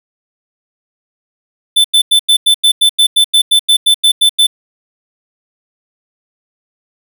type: tone bursts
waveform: square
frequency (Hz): 3522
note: A7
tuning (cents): +1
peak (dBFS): -6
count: 16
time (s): 1.76-4.469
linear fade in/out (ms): 10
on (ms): 84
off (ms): 91
effects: none